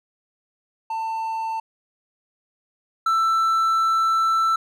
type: tone pair in turn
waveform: triangle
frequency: 894 / 1329.8 Hz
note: A5 / E6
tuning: +27 / +15 cents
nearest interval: perfect fifth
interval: 688 cents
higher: second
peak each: -22 / -15 dBFS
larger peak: second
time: 0.9-1.6 / 3.06-4.56 s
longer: second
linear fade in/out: 5 ms
effects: none